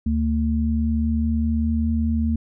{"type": "tone pair together", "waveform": "sine", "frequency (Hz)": [75.49, 226.2], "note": ["D2", "A3"], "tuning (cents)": [48, 48], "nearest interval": "octave + perfect fifth", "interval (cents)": 1900, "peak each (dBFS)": -21, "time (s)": [0.06, 2.36], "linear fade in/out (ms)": 5, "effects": []}